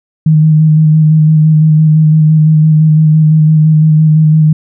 sine tone with vibrato, 155.56 Hz, D#3, in tune, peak -3 dBFS, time 0.26-4.53 s, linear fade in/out 5 ms, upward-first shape square, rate 5.9 Hz, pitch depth 18 cents each way, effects none

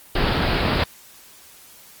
pink low-pass noise, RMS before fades -20 dBFS, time 0.15-0.84 s, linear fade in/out 5 ms, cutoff 4900 Hz, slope 96 dB/octave, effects white hiss -47 dBFS RMS until 2 s + Opus 32 kbps

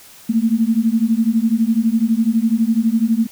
sine beating tone pair, 220 / 232 Hz, A3 / A#3, 0 / -8 cents, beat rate 12 Hz, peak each -16 dBFS, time 0.29-3.27 s, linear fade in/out 10 ms, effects white hiss -43 dBFS RMS until 3.31 s

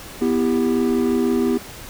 triangle chord, E minor, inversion second, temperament just, 247.2 / 329.6 / 395.6 Hz, B3 / E4 / G4, +2 / 0 / +16 cents, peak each -17 / -21 / -19 dBFS, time 0.21-1.58 s, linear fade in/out 10 ms, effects pink hiss -37 dBFS RMS until 1.89 s

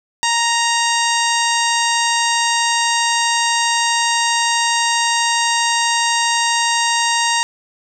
harmonic tone with a mistuned harmonic, 932.3 Hz, A#5, in tune, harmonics 1 / 2 / 3 / 4 / 5 / 6 / 7 / 8 / 9, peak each -18 / -21 / -23 / -24 / -25 / -26 / -26 / -27 / -28 dBFS, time 0.23-7.43 s, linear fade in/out 0 ms, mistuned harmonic 6, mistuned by +26 cents, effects 8-bit

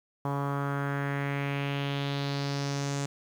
sawtooth tone with low-pass filter sweep, 140.7 Hz, C#3, 26 cents sharp, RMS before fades -31 dBFS, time 0.25-3.06 s, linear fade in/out 2 ms, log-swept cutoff 1000 to 7300 Hz, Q 3.1, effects 9-bit

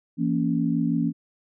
sine chord, A# diminished, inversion second, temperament just, 167.82 / 233.1 / 279.7 Hz, E3 / A#3 / C#4, +31 / 0 / +16 cents, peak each -25 dBFS, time 0.17-1.13 s, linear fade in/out 50 ms, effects none

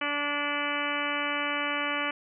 harmonic tone with a mistuned harmonic, 290.2 Hz, D4, 21 cents flat, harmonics 1 / 2 / 3 / 4 / 5 / 6 / 7 / 8 / 9 / 10, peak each -37 / -37 / -39 / -34 / -36 / -37 / -37 / -34 / -39 / -37 dBFS, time 0.01-2.11 s, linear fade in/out 5 ms, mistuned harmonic 10, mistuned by +35 cents, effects none

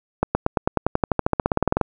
accelerating click train, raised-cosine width 1 ms, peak -3 dBFS, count 22, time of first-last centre 0.23-1.813 s, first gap 120 ms, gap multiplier 0.95, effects none

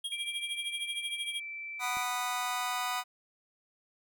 square tone with tremolo, 3262 Hz, G#7, 32 cents flat, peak -32 dBFS, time 0.04-1.4 s, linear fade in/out 5 ms, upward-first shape triangle, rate 13 Hz, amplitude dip 90%
sine tone with pitch glide, 2349 to 2330 Hz, D7 to D7, 0 to -14 cents, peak -38 dBFS, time 0.12-2.03 s, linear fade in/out 2 ms, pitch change -14 cents, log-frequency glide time 1.01-1.42 s
sawtooth chord, B major, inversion second, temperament just, 740.8 / 987.8 / 1234.7 Hz, F#5 / B5 / D#6, +2 / 0 / -14 cents, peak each -32 dBFS, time 1.79-3.04 s, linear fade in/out 50 ms
click, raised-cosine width 3 ms, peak -37 dBFS, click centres 1.97 s
effects none

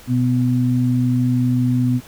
sine tone pair together, 123.86 / 249.8 Hz, B2 / B3, +5 / +20 cents, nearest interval octave, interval 1215 cents, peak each -17 dBFS, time 0.07-2.01 s, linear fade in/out 50 ms, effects pink hiss -43 dBFS RMS until 2.07 s

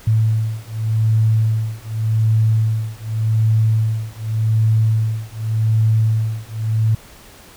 sine beating tone pair, 110 / 110.86 Hz, A2 / A2, 0 / +13 cents, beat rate 0.86 Hz, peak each -17 dBFS, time 0.07-6.95 s, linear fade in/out 5 ms, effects pink hiss -43 dBFS RMS until 7.56 s

